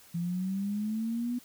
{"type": "linear sweep", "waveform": "sine", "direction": "up", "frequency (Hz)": [167.8, 246.9], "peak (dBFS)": -29, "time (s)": [0.14, 1.39], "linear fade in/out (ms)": 10, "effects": ["white hiss -56 dBFS RMS until 1.44 s"]}